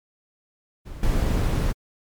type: noise with level steps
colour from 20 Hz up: brown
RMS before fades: -36 / -21 dBFS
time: 0.85-1.73 s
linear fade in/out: 20 ms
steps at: 1.03 s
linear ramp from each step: 2 ms
effects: MP3 96 kbps